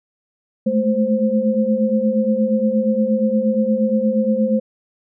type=tone cluster; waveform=sine; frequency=212.5 / 221 / 522 Hz; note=G#3 / A3 / C5; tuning=+40 / +8 / -4 cents; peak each=-19 dBFS; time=0.66-4.6 s; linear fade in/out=10 ms; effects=none